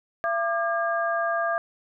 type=tone cluster; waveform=sine; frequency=675 / 1194 / 1622 Hz; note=E5 / D6 / G#6; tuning=+41 / +28 / -41 cents; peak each=-25 / -28 / -29 dBFS; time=0.24-1.58 s; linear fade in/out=0 ms; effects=none